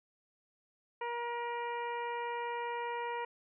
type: harmonic tone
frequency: 475 Hz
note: A#4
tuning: 33 cents sharp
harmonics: 1 / 2 / 3 / 4 / 5 / 6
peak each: -40 / -37 / -49 / -46 / -48 / -54 dBFS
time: 1.01-3.25 s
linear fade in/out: 5 ms
effects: none